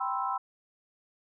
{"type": "chord", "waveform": "sine", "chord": "C major seventh", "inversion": "second", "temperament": "equal", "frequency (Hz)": [784, 987.8, 1046.5, 1318.5], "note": ["G5", "B5", "C6", "E6"], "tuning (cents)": [0, 0, 0, 0], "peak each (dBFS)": -34, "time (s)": [0, 0.38], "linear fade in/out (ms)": 10, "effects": []}